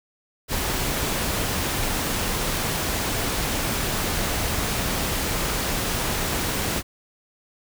pink noise, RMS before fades -25 dBFS, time 0.48-6.83 s, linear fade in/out 50 ms, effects none

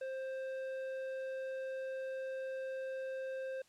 sine tone with tanh clipping, 527 Hz, C5, 12 cents sharp, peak -40 dBFS, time 0.01-3.62 s, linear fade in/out 5 ms, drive 10 dB, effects white hiss -68 dBFS RMS until 3.68 s + low-pass 8000 Hz 12 dB/octave

